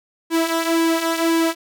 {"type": "tone with flanger", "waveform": "sawtooth", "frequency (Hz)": 329.6, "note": "E4", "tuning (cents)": 0, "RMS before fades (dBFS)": -19, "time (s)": [0.3, 1.55], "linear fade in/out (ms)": 50, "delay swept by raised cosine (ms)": [1.4, 3.5], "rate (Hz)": 1.9, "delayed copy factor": -0.6, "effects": []}